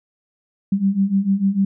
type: beating tone pair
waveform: sine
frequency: 191.9 / 198.6 Hz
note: G3 / G3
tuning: -37 / +23 cents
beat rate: 6.7 Hz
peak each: -20 / -17 dBFS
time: 0.72-1.65 s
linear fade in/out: 5 ms
effects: none